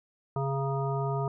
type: harmonic tone with a mistuned harmonic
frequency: 137.3 Hz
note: C#3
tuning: 16 cents flat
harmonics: 1 / 3 / 5 / 7 / 9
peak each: -29 / -34 / -36 / -37 / -39 dBFS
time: 0.36-1.28 s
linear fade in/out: 2 ms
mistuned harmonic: 7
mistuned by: -30 cents
effects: none